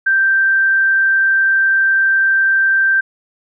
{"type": "tone", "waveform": "sine", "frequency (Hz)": 1568, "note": "G6", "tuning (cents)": 0, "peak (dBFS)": -10, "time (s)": [0.06, 3.01], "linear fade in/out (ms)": 10, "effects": []}